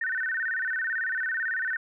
sine tone with vibrato, 1661.2 Hz, G#6, in tune, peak -26 dBFS, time 0.01-1.77 s, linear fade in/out 5 ms, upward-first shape square, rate 18 Hz, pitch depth 160 cents each way, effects none

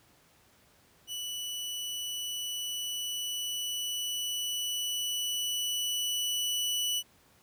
sawtooth tone with level ramp, 2960 Hz, F#7, in tune, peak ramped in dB -32 to -25 dBFS, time 1.07-7.03 s, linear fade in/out 50 ms, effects pink hiss -63 dBFS RMS until 7.42 s + high-pass 60 Hz 12 dB/octave

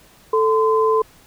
sine tone pair together, 440 / 1026.7 Hz, A4 / C6, 0 / -33 cents, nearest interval octave + minor third, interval 1467 cents, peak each -15 / -18 dBFS, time 0.33-1.02 s, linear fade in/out 5 ms, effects pink hiss -50 dBFS RMS until 1.26 s

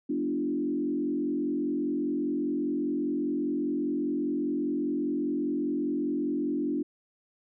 sine tone with frequency modulation, 292.5 Hz, D4, 7 cents flat, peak -26 dBFS, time 0.09-6.83 s, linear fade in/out 10 ms, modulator 45 Hz, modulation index 1.2, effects none

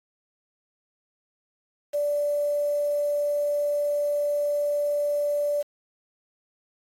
sine tone with quantisation, 584 Hz, D5, 10 cents flat, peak -22 dBFS, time 1.93-5.63 s, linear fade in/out 20 ms, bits 7, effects AAC 48 kbps

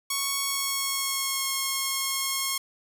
5% pulse tone with pitch glide, 1108 to 1082.1 Hz, C#6 to C#6, -1 to -42 cents, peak -14 dBFS, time 0.1-2.58 s, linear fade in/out 5 ms, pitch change -41 cents, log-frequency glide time 0.43-1.49 s, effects none

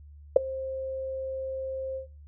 sine tone with ADSR envelope, 529 Hz, C5, 19 cents sharp, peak -8 dBFS, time 0.36-2.07 s, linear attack 4 ms, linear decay 9 ms, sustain -23 dB, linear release 110 ms, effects noise-tail reverb RT60 0.3 s tail -22 dB re dry + added 73 Hz sine -46 dBFS peak until 2.27 s

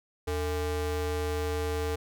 square ring-modulated tone, 184.9 Hz, F#3, 1 cent flat, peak -26 dBFS, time 0.27-1.96 s, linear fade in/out 10 ms, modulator 264 Hz, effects none

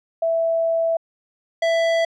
sine / square tone pair in turn, 660 / 662.9 Hz, E5 / E5, +2 / +10 cents, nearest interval unison, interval 8 cents, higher second, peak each -17 dBFS, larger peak neither, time 0.22-0.97 / 1.62-2.05 s, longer first, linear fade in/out 5 ms, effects low-pass 4000 Hz 12 dB/octave

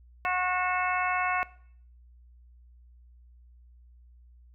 harmonic tone with a mistuned harmonic, 364.4 Hz, F#4, 26 cents flat, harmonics 2 / 3 / 4 / 5 / 6 / 7, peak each -30 / -31 / -34 / -37 / -34 / -35 dBFS, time 0.25-1.43 s, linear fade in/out 0 ms, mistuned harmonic 7, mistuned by +54 cents, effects noise-tail reverb RT60 0.6 s tail -19 dB re dry + added 60 Hz sine -52 dBFS peak until 4.54 s

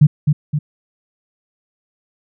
sine tone with echo, 148.5 Hz, D3, 20 cents sharp, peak -4 dBFS, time 0.01-0.07 s, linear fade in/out 10 ms, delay 260 ms, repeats 2, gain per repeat -5 dB, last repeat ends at 0.59 s, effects none

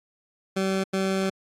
20% pulse tone bursts at uneven times, 191.7 Hz, G3, 38 cents flat, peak -18 dBFS, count 2, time 0.56-0.84 / 0.93-1.3 s, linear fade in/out 10 ms, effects low-pass 9000 Hz 12 dB/octave + AAC 64 kbps

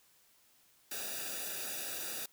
white noise with comb filter, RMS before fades -40 dBFS, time 0.91-2.26 s, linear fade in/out 5 ms, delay 0.94 ms, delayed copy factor -0.85, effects white hiss -67 dBFS RMS until 2.32 s

